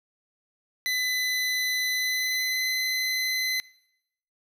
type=tone with pitch glide; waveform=25% pulse; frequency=2008 to 2033 Hz; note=B6 to B6; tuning=+28 to +50 cents; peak=-21 dBFS; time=0.86-3.6 s; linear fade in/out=0 ms; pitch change=+22 cents; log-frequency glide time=1.91-2.69 s; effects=noise-tail reverb RT60 0.8 s tail -22 dB re dry